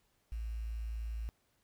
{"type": "tone with quantisation", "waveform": "sine", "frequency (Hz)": 55.9, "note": "A1", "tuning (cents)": 28, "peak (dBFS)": -36, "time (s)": [0.32, 1.29], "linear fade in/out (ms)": 0, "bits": 10, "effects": ["pink hiss -75 dBFS RMS until 1.63 s"]}